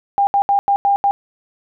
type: tone bursts at uneven times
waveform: sine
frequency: 801 Hz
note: G5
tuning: 37 cents sharp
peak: -11 dBFS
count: 6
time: 0.18-0.27 / 0.34-0.42 / 0.49-0.59 / 0.68-0.76 / 0.85-0.96 / 1.04-1.11 s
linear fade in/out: 0 ms
effects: none